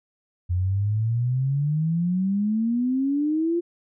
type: exponential sweep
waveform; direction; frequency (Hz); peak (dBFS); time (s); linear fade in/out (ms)
sine; up; 87.31 to 349.2; -20; 0.49-3.61; 20
effects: none